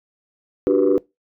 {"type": "chord", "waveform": "sine", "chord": "G major seventh", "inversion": "second", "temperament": "just", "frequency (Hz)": [294, 367.5, 392, 490], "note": ["D4", "F#4", "G4", "B4"], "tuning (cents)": [2, -12, 0, -14], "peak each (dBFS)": -18, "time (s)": [0.67, 0.98], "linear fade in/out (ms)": 0, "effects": ["noise-tail reverb RT60 0.2 s tail -22 dB re dry", "tanh soft clip ceiling -7 dBFS"]}